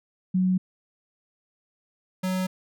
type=tone pair in turn; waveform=sine / square; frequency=185 / 185.71 Hz; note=F#3 / F#3; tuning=0 / +7 cents; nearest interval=unison; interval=7 cents; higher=second; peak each=-19 / -25 dBFS; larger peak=first; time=0.34-0.58 / 2.23-2.47 s; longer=neither; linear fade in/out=10 ms; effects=none